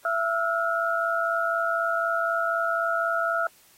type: tone cluster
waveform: sine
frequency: 669 / 1321 / 1425 Hz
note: E5 / E6 / F6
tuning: +25 / +3 / +34 cents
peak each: -27 dBFS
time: 0.05-3.47 s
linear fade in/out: 2 ms
effects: white hiss -57 dBFS RMS until 3.77 s + AAC 48 kbps